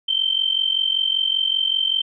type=tone with amplitude modulation; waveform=sine; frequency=3115 Hz; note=G7; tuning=12 cents flat; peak=-14 dBFS; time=0.08-2.02 s; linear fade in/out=10 ms; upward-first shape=sine; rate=45.2 Hz; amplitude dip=80%; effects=none